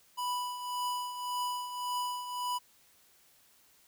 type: tone with tremolo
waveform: square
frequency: 987.8 Hz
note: B5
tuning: in tune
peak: -31 dBFS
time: 0.17-2.59 s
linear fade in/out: 20 ms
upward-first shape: triangle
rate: 1.8 Hz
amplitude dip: 65%
effects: white hiss -64 dBFS RMS until 3.87 s